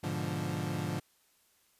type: chord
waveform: 30% pulse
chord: G# diminished seventh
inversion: none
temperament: equal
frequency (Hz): 103.83 / 123.47 / 146.83 / 174.61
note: G#2 / B2 / D3 / F3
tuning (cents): 0 / 0 / 0 / 0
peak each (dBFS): -36 / -39 / -34 / -35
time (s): 0.03-1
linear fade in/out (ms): 10
effects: white hiss -69 dBFS RMS until 1.79 s + resampled to 32000 Hz